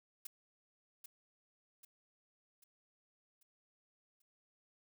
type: noise with echo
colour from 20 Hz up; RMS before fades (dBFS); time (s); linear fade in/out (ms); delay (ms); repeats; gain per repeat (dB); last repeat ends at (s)
blue; -45; 0.25-0.27; 5; 790; 5; -6; 4.22
effects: none